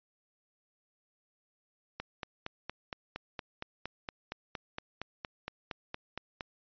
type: click train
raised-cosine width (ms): 0.3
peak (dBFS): -21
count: 20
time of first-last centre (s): 2-6.408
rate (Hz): 4.31
effects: resampled to 11025 Hz